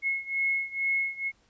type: beating tone pair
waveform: sine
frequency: 2174 / 2176.2 Hz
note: C#7 / C#7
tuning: -34 / -33 cents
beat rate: 2.2 Hz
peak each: -28 / -30 dBFS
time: 0.02-1.32 s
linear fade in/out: 50 ms
effects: pink hiss -66 dBFS RMS until 1.49 s + resampled to 16000 Hz